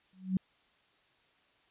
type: tone with exponential growth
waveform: sine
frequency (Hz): 187.5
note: F#3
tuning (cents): +23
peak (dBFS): -23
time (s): 0.13-0.37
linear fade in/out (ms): 2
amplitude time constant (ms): 51
effects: white hiss -68 dBFS RMS until 1.7 s + resampled to 8000 Hz